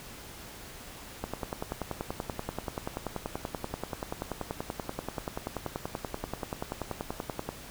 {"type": "click train", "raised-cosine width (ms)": 1, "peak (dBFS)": -18, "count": 66, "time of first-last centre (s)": [1.24, 7.49], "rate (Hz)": 10.4, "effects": ["pink hiss -46 dBFS RMS until 7.7 s"]}